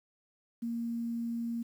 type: tone with quantisation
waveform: sine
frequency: 233.1 Hz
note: A#3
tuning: in tune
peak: -32 dBFS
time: 0.62-1.63 s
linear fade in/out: 10 ms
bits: 10
effects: none